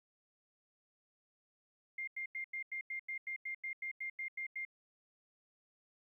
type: tone bursts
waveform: sine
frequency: 2111 Hz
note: C7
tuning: 15 cents sharp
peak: -38 dBFS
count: 15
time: 1.98-4.651 s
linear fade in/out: 5 ms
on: 95 ms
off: 89 ms
effects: 13-bit